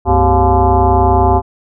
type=tone with frequency modulation; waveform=sine; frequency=385 Hz; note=G4; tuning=31 cents flat; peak=-7 dBFS; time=0.05-1.42 s; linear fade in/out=50 ms; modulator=160 Hz; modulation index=3.6; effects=none